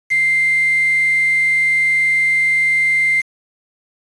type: tone with quantisation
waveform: sine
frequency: 2093 Hz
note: C7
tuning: in tune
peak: -12 dBFS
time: 0.1-3.22 s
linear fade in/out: 20 ms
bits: 5
effects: resampled to 22050 Hz

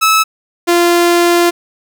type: tone pair in turn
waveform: sawtooth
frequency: 1300 / 346 Hz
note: E6 / F4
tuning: -24 / -16 cents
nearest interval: octave + major seventh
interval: 2292 cents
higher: first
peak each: -4 dBFS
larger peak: neither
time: 0.01-0.24 / 0.67-1.51 s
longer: second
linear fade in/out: 20 ms
effects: none

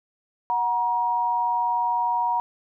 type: tone pair together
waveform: sine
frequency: 736.5 / 950 Hz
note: F#5 / A#5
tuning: -8 / +33 cents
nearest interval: major third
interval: 441 cents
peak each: -28 / -21 dBFS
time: 0.5-2.4 s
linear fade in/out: 0 ms
effects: none

